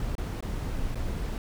brown noise with dropouts, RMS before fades -31 dBFS, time 0-1.38 s, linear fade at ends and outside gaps 1 ms, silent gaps 0.153-0.181 / 0.407-0.425 / 0.947-0.955 s, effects none

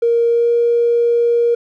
triangle tone with pitch glide, 467.8 to 471.9 Hz, A#4 to A#4, +6 to +21 cents, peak -7 dBFS, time 0.02-1.55 s, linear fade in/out 10 ms, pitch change +15 cents, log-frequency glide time 0.28-0.5 s, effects tanh soft clip ceiling -9 dBFS

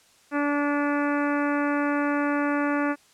harmonic tone, 289.3 Hz, D4, 26 cents flat, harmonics 1 / 2 / 3 / 4 / 5 / 6 / 7 / 8 / 9, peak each -24 / -30 / -33 / -32 / -32 / -35 / -40 / -42 / -43 dBFS, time 0.31-2.96 s, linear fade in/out 50 ms, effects white hiss -58 dBFS RMS until 3.13 s + low-pass 9000 Hz 12 dB/octave

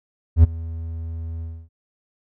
triangle tone with ADSR envelope, 82 Hz, E2, 9 cents flat, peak -3 dBFS, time 0.36-1.69 s, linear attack 76 ms, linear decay 17 ms, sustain -22 dB, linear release 270 ms, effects none

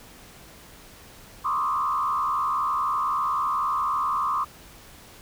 sine tone with frequency modulation, 1137 Hz, C#6, 44 cents sharp, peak -22 dBFS, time 1.44-4.45 s, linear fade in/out 20 ms, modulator 71.9 Hz, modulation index 1.6, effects pink hiss -48 dBFS RMS until 5.21 s

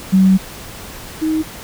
sine tone pair in turn, 189.8 / 314.5 Hz, F#3 / D#4, +44 / +19 cents, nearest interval major sixth, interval 875 cents, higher second, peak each -7 / -14 dBFS, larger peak first, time 0.12-0.38 / 1.21-1.43 s, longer first, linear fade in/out 20 ms, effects pink hiss -33 dBFS RMS until 1.63 s

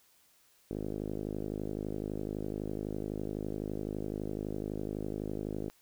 5% pulse tone with low-pass filter, 51.91 Hz, G#1, in tune, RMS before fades -37 dBFS, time 0.71-5.7 s, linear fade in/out 0 ms, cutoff 380 Hz, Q 1.4, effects white hiss -66 dBFS RMS until 5.81 s

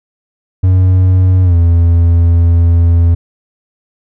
triangle tone with pitch glide, 92.5 to 84.82 Hz, F#2 to E2, 0 to +50 cents, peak -3 dBFS, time 0.63-3.15 s, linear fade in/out 10 ms, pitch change -150 cents, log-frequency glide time 1.43-1.55 s, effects none

